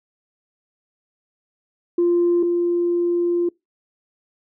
sine tone pair in turn, 347.3 / 347.3 Hz, F4 / F4, -10 / -10 cents, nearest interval unison, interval 0 cents, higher neither, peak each -13 / -16 dBFS, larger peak first, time 1.98-2.43 / 2.43-3.49 s, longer second, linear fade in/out 5 ms, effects noise-tail reverb RT60 0.2 s tail -25 dB re dry + tanh soft clip ceiling -11 dBFS

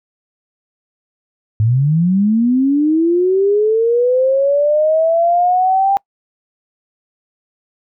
sine linear sweep, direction up, 103.83 to 796 Hz, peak -10 dBFS, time 1.6-5.97 s, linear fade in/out 0 ms, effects noise-tail reverb RT60 0.1 s tail -26 dB re dry

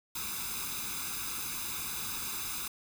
white noise with comb filter, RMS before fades -37 dBFS, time 0.15-2.68 s, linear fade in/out 5 ms, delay 0.8 ms, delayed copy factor +0.8, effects none

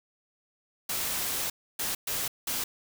white noise bursts at uneven times, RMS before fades -31 dBFS, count 4, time 0.89-1.5 / 1.79-1.95 / 2.07-2.28 / 2.47-2.64 s, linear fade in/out 5 ms, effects none

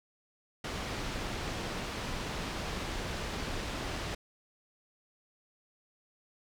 pink low-pass noise, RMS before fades -37 dBFS, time 0.64-4.15 s, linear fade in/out 5 ms, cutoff 5200 Hz, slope 12 dB/octave, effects none

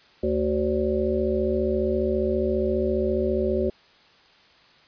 harmonic tone with a mistuned harmonic, 74.8 Hz, D2, 32 cents sharp, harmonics 1 / 3 / 5 / 7 / 8, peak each -30 / -28 / -24 / -29 / -29 dBFS, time 0.23-3.7 s, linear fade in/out 5 ms, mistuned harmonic 8, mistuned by -59 cents, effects white hiss -55 dBFS RMS until 4.87 s + resampled to 11025 Hz

